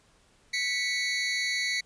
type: tone pair together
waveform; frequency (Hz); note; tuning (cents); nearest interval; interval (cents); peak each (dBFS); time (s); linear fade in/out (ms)
25% pulse; 1975.5 / 2217; B6 / C#7; 0 / 0; major second; 200; -26; 0.53-1.81; 10
effects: pink hiss -63 dBFS RMS until 1.85 s + resampled to 22050 Hz